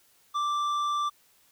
triangle tone with tanh clipping, 1174.7 Hz, D6, in tune, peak -27 dBFS, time 0.34-1.1 s, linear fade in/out 20 ms, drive 13 dB, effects white hiss -63 dBFS RMS until 1.51 s

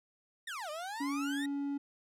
30% pulse exponential two-way sweep, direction down then up, 1913 to 587.3 to 1913 Hz, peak -36 dBFS, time 0.47-1.46 s, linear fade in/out 5 ms, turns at 0.7 s
triangle tone, 282.1 Hz, C#4, 30 cents sharp, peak -31 dBFS, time 1-1.78 s, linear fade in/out 10 ms
effects low-pass 12000 Hz 12 dB/octave

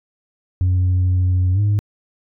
sine tone with pitch glide, 91.3 to 103.07 Hz, F#2 to G#2, -23 to -13 cents, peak -11 dBFS, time 0.61-1.79 s, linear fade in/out 0 ms, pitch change +210 cents, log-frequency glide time 1.53-1.6 s, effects tanh soft clip ceiling -12 dBFS

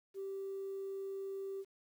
sine tone, 389.9 Hz, G4, 9 cents flat, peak -38 dBFS, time 0.14-1.65 s, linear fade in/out 50 ms, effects tanh soft clip ceiling -36 dBFS + 11-bit

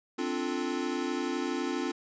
square chord, D minor seventh, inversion third, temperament equal, 261.6 / 293.7 / 349.2 / 440 Hz, C4 / D4 / F4 / A4, 0 / 0 / 0 / 0 cents, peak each -35 / -36 / -35 / -40 dBFS, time 0.18-1.92 s, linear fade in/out 10 ms, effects resampled to 16000 Hz

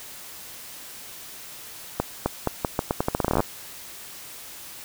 accelerating click train, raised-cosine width 1 ms, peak -7 dBFS, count 19, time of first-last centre 2-3.404 s, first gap 260 ms, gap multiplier 0.82, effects white hiss -41 dBFS RMS until 4.84 s

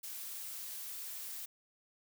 blue noise, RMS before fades -44 dBFS, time 0.03-1.46 s, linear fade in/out 10 ms, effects none

